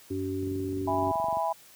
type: harmonic tone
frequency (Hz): 94.9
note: F#2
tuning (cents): +44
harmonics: 1 / 3 / 4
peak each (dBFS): -35 / -32 / -33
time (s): 0.1-1.12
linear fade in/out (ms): 10
type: click train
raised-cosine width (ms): 3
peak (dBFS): -30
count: 23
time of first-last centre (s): 0.43-1.37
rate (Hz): 23.4
type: chord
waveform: sine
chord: E major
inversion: none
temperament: just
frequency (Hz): 659.3 / 824.1 / 988.9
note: E5 / G#5 / B5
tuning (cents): 0 / -14 / +2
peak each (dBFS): -30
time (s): 0.87-1.53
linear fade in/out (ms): 10
effects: white hiss -54 dBFS RMS until 1.75 s + high-pass 60 Hz 12 dB/octave